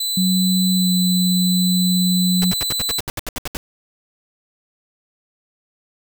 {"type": "tone", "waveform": "sawtooth", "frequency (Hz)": 4000, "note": "B7", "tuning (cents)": 21, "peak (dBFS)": -17, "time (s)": [0, 3], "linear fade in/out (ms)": 5}
{"type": "tone with pitch glide", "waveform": "sine", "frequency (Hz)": [185, 181.4], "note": ["F#3", "F#3"], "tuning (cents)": [0, -34], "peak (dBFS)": -15, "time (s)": [0.17, 2.52], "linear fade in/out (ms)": 5, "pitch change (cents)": -34, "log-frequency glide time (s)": [0.75, 0.9]}
{"type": "noise bursts", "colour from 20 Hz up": "pink", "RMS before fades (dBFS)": -25, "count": 13, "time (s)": [2.42, 3.57], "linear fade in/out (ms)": 0, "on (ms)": 22, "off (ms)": 72}
{"effects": []}